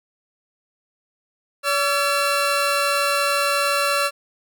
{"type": "tone pair together", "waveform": "20% pulse", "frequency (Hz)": [570, 1355.7], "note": ["C#5", "E6"], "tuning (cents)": [48, 48], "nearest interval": "octave + minor third", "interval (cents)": 1500, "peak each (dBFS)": -16, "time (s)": [1.63, 4.11], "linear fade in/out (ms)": 50, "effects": []}